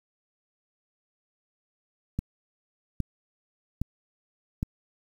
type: click train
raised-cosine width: 5 ms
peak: -15 dBFS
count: 4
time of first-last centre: 2.19-4.629 s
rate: 1.23 Hz
effects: 8-bit